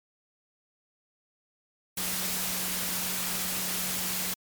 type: tone in noise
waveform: sine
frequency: 183.4 Hz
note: F#3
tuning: 15 cents flat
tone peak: -41 dBFS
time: 1.97-4.34 s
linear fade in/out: 5 ms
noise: white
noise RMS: -31 dBFS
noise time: 1.97-4.34 s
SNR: -13 dB
effects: MP3 96 kbps